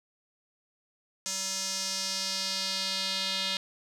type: tone with band-pass filter sweep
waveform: square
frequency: 191.5 Hz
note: G3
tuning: 40 cents flat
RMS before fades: -32 dBFS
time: 1.26-3.57 s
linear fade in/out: 0 ms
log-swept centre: 6400 to 3800 Hz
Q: 2.9
effects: none